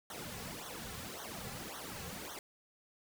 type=noise with flanger; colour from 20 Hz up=pink; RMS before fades=-45 dBFS; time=0.1-2.39 s; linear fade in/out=2 ms; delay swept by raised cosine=0.4 to 3.3 ms; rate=1.8 Hz; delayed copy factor=-0.95; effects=none